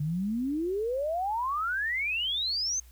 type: exponential sweep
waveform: sine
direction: up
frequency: 142.6 to 6420 Hz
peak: -27 dBFS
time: 0-2.8 s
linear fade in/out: 5 ms
effects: added 60 Hz sine -50 dBFS peak until 2.91 s + white hiss -61 dBFS RMS until 2.91 s